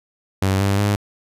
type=tone with pitch steps; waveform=sawtooth; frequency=96.1 / 99.2 / 102.4 Hz; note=G2 / G2 / G#2; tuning=-34 / +21 / -24 cents; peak=-12 dBFS; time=0.42-0.96 s; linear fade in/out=5 ms; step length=180 ms; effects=resampled to 32000 Hz